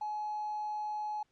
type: tone with hard clipping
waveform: triangle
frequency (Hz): 846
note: G#5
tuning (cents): +32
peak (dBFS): -34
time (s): 0.01-1.23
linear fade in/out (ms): 5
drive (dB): 3
effects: pink hiss -75 dBFS RMS until 1.31 s + low-pass 6000 Hz 12 dB/octave